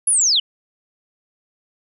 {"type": "linear sweep", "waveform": "sine", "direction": "down", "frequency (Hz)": [10720, 2843], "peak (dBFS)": -13, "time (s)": [0.07, 0.4], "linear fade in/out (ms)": 5, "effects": []}